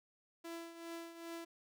sawtooth tone with tremolo, 334.6 Hz, E4, 26 cents sharp, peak -39 dBFS, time 0.44-1.45 s, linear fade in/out 10 ms, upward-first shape triangle, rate 2.5 Hz, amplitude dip 70%, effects none

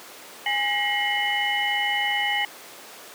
sine tone cluster, 822 / 1911 / 2134 / 2973 Hz, G#5 / A#6 / C7 / F#7, -18 / +43 / +34 / +8 cents, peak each -27 dBFS, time 0.46-2.45 s, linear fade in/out 2 ms, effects pink hiss -42 dBFS RMS until 3.14 s + high-pass 400 Hz 12 dB/octave

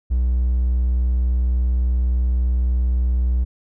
triangle tone, 61.74 Hz, B1, in tune, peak -13 dBFS, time 0.1-3.45 s, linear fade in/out 20 ms, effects tanh soft clip ceiling -9 dBFS

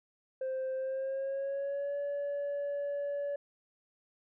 sine tone with pitch glide, 523.3 to 570.7 Hz, C5 to D5, 0 to -50 cents, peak -30 dBFS, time 0.41-3.36 s, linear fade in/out 5 ms, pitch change +150 cents, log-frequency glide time 0.75-1.97 s, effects tanh soft clip ceiling -31 dBFS

